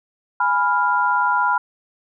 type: chord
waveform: sine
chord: F diminished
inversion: first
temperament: equal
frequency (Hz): 830.6 / 987.8 / 1396.9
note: Ab5 / Cb6 / F6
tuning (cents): 0 / 0 / 0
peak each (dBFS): -23 / -18 / -20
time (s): 0.4-1.58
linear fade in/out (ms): 5
effects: none